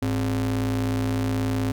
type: ring-modulated tone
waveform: square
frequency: 77.7 Hz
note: D#2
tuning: 2 cents flat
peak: -20 dBFS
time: 0.02-1.72 s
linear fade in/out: 5 ms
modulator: 185 Hz
effects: none